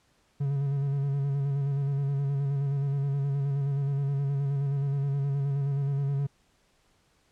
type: tone with vibrato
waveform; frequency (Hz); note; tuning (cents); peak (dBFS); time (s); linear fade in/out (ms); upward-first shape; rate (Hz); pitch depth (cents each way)
triangle; 139.6; C#3; +13; -23; 0.4-6.27; 10; square; 9.5; 29
effects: pink hiss -67 dBFS RMS until 7.31 s + low-pass 9000 Hz 12 dB/octave